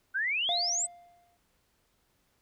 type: exponential sweep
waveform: sine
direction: up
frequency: 1480 to 8320 Hz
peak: -27 dBFS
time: 0.14-0.87 s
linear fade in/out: 20 ms
type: tone with exponential decay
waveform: triangle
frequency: 698.5 Hz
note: F5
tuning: in tune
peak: -27 dBFS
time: 0.49-1.37 s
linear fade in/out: 0 ms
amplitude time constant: 190 ms
effects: pink hiss -72 dBFS RMS until 2.41 s